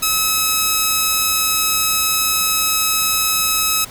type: tone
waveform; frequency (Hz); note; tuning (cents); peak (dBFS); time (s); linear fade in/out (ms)
5% pulse; 1287; E6; -42; -3; 0.02-3.85; 10
effects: pink hiss -37 dBFS RMS until 3.9 s